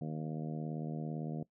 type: harmonic tone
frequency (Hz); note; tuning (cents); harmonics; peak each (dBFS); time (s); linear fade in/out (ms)
77.78; D#2; 0; 2 / 3 / 4 / 5 / 6 / 7 / 8 / 9; -38 / -42 / -47 / -51 / -50 / -52 / -55 / -52; 0.01-1.43; 5
effects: noise-tail reverb RT60 0.1 s tail -20 dB re dry